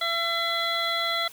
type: harmonic tone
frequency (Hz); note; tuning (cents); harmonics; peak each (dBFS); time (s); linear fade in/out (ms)
674; E5; +38; 1 / 2 / 3 / 5 / 6; -32 / -30 / -30 / -29 / -32; 0.01-1.28; 5
effects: white hiss -47 dBFS RMS until 1.32 s

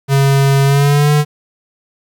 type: tone with pitch glide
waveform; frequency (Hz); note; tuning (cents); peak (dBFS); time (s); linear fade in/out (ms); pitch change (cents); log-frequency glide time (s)
square; 137.7 to 148.44; C#3 to D3; -11 to +19; -9; 0.08-1.25; 50; +130; 0.64-1.12
effects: 8-bit

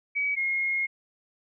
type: tone pair in turn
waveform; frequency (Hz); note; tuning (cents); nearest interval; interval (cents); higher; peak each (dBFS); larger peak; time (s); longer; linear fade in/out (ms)
sine; 2273 / 2150; C#7 / C7; +43 / +47; minor second; 96; first; -24; neither; 0.15-0.36 / 0.36-0.87; second; 20
effects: none

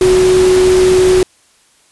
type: tone in noise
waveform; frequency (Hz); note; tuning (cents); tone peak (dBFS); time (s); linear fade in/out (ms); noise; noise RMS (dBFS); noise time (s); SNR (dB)
sine; 370; F#4; 0; -6; 0.01-1.23; 2; pink; -19; 0.01-1.23; +10
effects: white hiss -51 dBFS RMS until 1.91 s + resampled to 24000 Hz

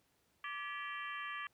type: harmonic tone with a mistuned harmonic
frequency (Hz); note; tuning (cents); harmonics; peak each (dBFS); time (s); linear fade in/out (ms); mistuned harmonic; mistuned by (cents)
389.9; G4; -9; 3 / 4 / 5 / 6 / 7 / 8; -44 / -46 / -48 / -50 / -51 / -52; 0.44-1.47; 2; 4; +150
effects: pink hiss -75 dBFS RMS until 1.53 s + high-pass 80 Hz 12 dB/octave

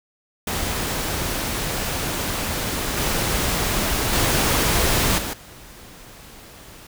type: noise with level steps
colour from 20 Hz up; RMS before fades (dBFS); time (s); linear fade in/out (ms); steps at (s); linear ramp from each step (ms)
pink; -25 / -22 / -19 / -27 / -43; 0.47-6.87; 5; 2.97 / 4.13 / 5.18 / 5.33; 5
effects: none

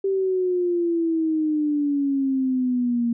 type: exponential sweep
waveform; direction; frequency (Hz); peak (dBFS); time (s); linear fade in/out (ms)
sine; down; 392 to 233.1; -19; 0.04-3.13; 5
effects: none

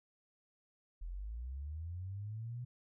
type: linear sweep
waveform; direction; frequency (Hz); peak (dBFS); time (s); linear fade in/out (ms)
sine; up; 39.21 to 124.6; -40; 1.01-2.65; 10
effects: none

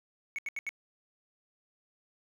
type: tone bursts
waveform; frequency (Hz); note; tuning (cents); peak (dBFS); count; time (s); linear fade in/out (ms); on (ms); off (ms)
triangle; 2217; C#7; 0; -31; 4; 0.36-0.691; 0; 25; 77
effects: 12-bit

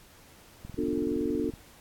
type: click train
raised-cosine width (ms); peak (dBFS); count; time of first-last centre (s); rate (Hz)
5; -29; 20; 0.65-1.538; 21.4
type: chord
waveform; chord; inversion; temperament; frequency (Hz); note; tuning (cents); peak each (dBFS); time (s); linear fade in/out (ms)
sine; B half-diminished seventh; none; just; 246.9 / 296.3 / 355.6 / 444.5; B3 / D4 / F4 / A4; 0 / +15 / +31 / +18; -33 / -30 / -33 / -33; 0.77-1.51; 20
effects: pink hiss -55 dBFS RMS until 1.8 s + AAC 64 kbps

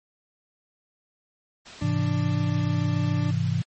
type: noise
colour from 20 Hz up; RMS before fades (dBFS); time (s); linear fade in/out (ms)
white; -40; 1.65-3.64; 20
type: tone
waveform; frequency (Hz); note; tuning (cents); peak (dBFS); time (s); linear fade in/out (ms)
40% pulse; 294.5; D4; +5; -30; 1.81-3.31; 5
type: chord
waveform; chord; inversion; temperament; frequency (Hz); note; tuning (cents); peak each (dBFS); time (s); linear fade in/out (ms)
sine; Ab augmented; none; equal; 103.83 / 130.81 / 164.81; Ab2 / C3 / E3; 0 / 0 / 0; -26 / -26 / -26; 1.82-3.62; 5
effects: low-pass 5000 Hz 12 dB/octave + MP3 32 kbps

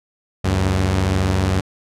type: tone pair together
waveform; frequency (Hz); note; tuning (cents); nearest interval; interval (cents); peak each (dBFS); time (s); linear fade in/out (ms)
sawtooth; 72.6 / 94.65; D2 / F#2; -19 / +40; perfect fourth; 459; -18 / -13; 0.44-1.61; 10
effects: low-pass 9000 Hz 12 dB/octave

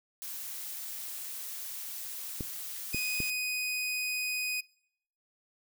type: noise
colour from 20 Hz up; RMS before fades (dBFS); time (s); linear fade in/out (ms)
blue; -40; 0.22-3.3; 0
type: clicks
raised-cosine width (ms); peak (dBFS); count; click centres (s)
3; -22; 3; 2.408 / 2.946 / 3.203
type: tone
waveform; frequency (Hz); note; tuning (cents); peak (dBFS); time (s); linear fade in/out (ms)
sawtooth; 2495; D#7; +4; -28; 2.93-4.61; 10
effects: noise-tail reverb RT60 0.7 s tail -24 dB re dry

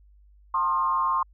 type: tone with frequency modulation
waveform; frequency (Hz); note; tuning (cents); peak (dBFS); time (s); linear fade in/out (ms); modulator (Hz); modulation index
sine; 1064; C6; +29; -21; 0.54-1.23; 5; 157; 0.75
effects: added 50 Hz sine -52 dBFS peak until 1.33 s

